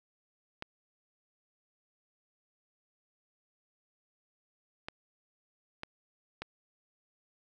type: clicks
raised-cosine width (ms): 0.3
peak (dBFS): -22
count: 4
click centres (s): 0.624 / 4.885 / 5.834 / 6.42
effects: none